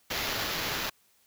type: noise with sample-and-hold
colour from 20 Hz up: violet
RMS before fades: -32 dBFS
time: 0.1-0.9 s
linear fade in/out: 10 ms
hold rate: 8820 Hz
effects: white hiss -66 dBFS RMS until 1.26 s